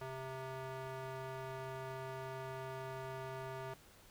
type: tone with band-pass filter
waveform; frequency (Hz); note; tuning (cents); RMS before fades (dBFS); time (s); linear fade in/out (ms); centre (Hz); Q
square; 131.7; C3; +12; -45; 0.01-3.74; 5; 870; 0.84
effects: pink hiss -62 dBFS RMS until 4.1 s